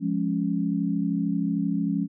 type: chord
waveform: sine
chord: Db major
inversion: first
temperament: equal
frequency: 174.61 / 207.7 / 277.2 Hz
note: F3 / Ab3 / Db4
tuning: 0 / 0 / 0 cents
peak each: -27 dBFS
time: 0-2.08 s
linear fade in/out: 50 ms
effects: none